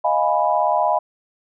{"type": "chord", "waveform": "sine", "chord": "F half-diminished seventh", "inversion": "third", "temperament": "equal", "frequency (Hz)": [622.3, 698.5, 830.6, 987.8], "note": ["Eb5", "F5", "Ab5", "Cb6"], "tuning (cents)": [0, 0, 0, 0], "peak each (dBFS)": -21, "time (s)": [0.04, 0.99], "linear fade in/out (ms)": 10, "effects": []}